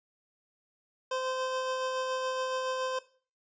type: tone with tremolo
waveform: 25% pulse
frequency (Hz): 517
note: C5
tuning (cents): -21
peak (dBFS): -26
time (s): 1.11-2.99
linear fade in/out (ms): 5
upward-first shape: sine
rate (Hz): 7.1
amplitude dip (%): 25
effects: noise-tail reverb RT60 0.4 s tail -17 dB re dry + resampled to 16000 Hz